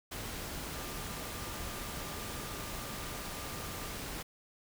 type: tone in noise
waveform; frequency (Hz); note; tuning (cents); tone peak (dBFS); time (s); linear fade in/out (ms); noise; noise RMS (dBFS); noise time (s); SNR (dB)
sine; 1196; D6; +31; -51; 0.72-3.96; 10; pink; -41; 0.11-4.23; -13
effects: none